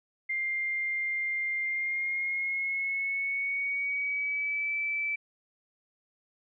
sine tone with pitch glide, 2100 to 2317 Hz, C7 to D7, +6 to -24 cents, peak -28 dBFS, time 0.29-5.16 s, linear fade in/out 10 ms, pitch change +170 cents, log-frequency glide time 1.6-4.75 s, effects none

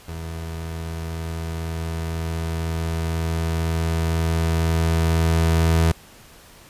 30% pulse tone with level ramp, 82 Hz, E2, 9 cents flat, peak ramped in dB -27 to -12 dBFS, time 0.08-5.92 s, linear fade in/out 5 ms, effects pink hiss -47 dBFS RMS until 6.69 s + resampled to 32000 Hz

